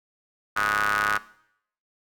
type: ring-modulated tone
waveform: sawtooth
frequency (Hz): 103.3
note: G#2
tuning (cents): -9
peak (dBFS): -15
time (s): 0.56-1.18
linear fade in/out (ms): 10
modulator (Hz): 1360
effects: noise-tail reverb RT60 0.7 s tail -18 dB re dry